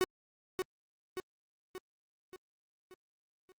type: tone with echo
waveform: 45% pulse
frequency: 370.8 Hz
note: F#4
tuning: 4 cents sharp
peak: -26 dBFS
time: 0.01-0.04 s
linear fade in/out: 0 ms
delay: 580 ms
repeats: 6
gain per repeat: -5 dB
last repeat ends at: 3.52 s
effects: Opus 48 kbps